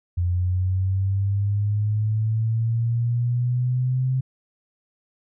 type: linear sweep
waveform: sine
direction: up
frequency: 87.31 to 130.81 Hz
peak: -19 dBFS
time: 0.17-4.21 s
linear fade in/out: 10 ms
effects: none